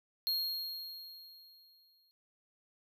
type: tone with exponential decay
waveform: square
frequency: 4257 Hz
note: C8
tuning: 29 cents sharp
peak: -30 dBFS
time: 0.27-2.11 s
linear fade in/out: 0 ms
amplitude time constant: 400 ms
effects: none